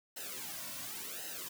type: noise with flanger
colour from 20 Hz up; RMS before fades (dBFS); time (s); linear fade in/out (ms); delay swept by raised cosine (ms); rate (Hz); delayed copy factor
white; -43; 0.16-1.49; 10; 0.86 to 2.46; 0.92; -0.85
effects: none

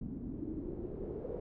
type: noise with low-pass filter sweep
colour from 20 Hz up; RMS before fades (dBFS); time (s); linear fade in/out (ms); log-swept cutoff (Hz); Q
pink; -41; 0.01-1.4; 5; 240 to 480; 4.8
effects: none

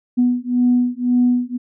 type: beating tone pair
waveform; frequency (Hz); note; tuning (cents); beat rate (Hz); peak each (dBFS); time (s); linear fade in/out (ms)
sine; 245.3 / 247.2; B3 / B3; -12 / +2; 1.9; -16; 0.17-1.58; 20
effects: tanh soft clip ceiling -6 dBFS

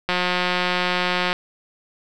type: click train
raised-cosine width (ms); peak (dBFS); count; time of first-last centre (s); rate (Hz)
0.3; -5; 224; 0.09-1.329; 180
effects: none

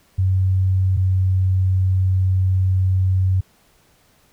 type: tone pair in turn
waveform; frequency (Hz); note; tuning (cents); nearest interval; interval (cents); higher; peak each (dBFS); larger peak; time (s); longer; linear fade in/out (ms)
sine; 94.1 / 93.66; F#2 / F#2; +30 / +22; unison; 8; first; -14; neither; 0.18-0.97 / 0.97-3.41; second; 10
effects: pink hiss -57 dBFS RMS until 4.32 s

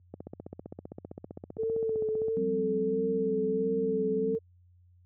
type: click train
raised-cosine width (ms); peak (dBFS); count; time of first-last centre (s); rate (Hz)
2; -26; 34; 0.14-2.283; 15.4
type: tone with vibrato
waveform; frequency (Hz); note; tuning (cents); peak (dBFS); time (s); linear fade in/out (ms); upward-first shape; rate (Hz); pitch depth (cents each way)
sine; 442.5; A4; +10; -27; 1.58-4.39; 20; sine; 1.5; 31
type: chord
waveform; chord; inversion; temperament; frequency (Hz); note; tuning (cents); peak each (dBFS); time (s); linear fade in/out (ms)
sine; F suspended second; none; equal with one note detuned; 178.28 / 196 / 261.6; F3 / G3 / C4; +36 / 0 / 0; -38 / -34 / -35; 2.37-4.35; 0
effects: added 89 Hz sine -53 dBFS peak until 5.05 s + high-pass 100 Hz 12 dB/octave

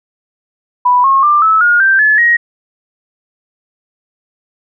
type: tone with pitch steps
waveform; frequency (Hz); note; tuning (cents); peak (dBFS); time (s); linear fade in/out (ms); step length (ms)
sine; 987.8 / 1083.4 / 1188.3 / 1303.4 / 1429.6 / 1568 / 1719.9 / 1886.4; B5 / C#6 / D6 / E6 / F6 / G6 / A6 / A#6; 0 / -40 / +20 / -20 / +40 / 0 / -40 / +20; -6; 0.85-2.37; 10; 190
effects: none

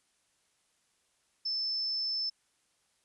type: tone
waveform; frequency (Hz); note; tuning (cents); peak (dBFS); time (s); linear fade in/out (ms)
sine; 5274; E8; 0; -30; 1.45-2.3; 10
effects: white hiss -73 dBFS RMS until 3.04 s + resampled to 24000 Hz

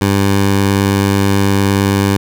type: tone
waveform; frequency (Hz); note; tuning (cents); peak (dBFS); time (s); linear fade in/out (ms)
15% pulse; 99; G2; +18; -4; 0.01-2.17; 5
effects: none

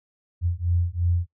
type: beating tone pair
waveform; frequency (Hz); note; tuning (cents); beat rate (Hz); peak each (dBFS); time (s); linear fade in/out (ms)
sine; 85.6 / 88.5; F2 / F2; -34 / +23; 2.9; -24; 0.41-1.27; 50
effects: noise-tail reverb RT60 0.1 s tail -18 dB re dry

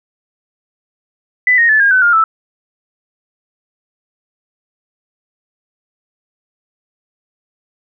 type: tone with pitch steps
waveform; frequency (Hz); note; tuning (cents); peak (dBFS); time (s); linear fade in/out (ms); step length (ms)
sine; 1996 / 1862.3 / 1737.6 / 1621.3 / 1512.7 / 1411.4 / 1316.9; B6 / A#6 / A6 / G#6 / F#6 / F6 / E6; +18 / -2 / -22 / -42 / +38 / +18 / -2; -7; 1.47-2.24; 2; 110
effects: none

